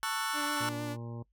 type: chord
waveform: sawtooth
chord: F# minor seventh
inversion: first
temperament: just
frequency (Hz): 888 / 1110 / 1332 / 1480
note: A5 / C#6 / E6 / F#6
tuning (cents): +16 / +2 / +18 / 0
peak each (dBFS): -33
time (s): 0.03-0.69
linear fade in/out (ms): 0
type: tone with vibrato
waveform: sawtooth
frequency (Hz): 293.4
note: D4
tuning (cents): -2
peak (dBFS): -32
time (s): 0.33-0.97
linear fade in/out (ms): 50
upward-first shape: sine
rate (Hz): 6.5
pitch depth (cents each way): 20
type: harmonic tone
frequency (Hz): 117.4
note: A#2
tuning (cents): +13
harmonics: 1 / 2 / 3 / 4 / 5 / 7 / 8 / 9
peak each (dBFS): -39 / -45 / -49 / -51 / -53 / -56 / -57 / -58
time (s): 0.6-1.23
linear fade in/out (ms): 10
effects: noise-tail reverb RT60 0.1 s tail -22 dB re dry + added 50 Hz sine -70 dBFS peak until 1.32 s